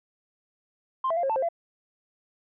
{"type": "tone with pitch steps", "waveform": "sine", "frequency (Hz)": [1048, 659, 695, 540, 885, 529, 677], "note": ["C6", "E5", "F5", "C#5", "A5", "C5", "E5"], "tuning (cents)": [2, -1, -9, -45, 10, 19, 46], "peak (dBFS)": -22, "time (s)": [1.04, 1.488], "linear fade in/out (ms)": 5, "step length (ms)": 64, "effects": ["tanh soft clip ceiling -19 dBFS"]}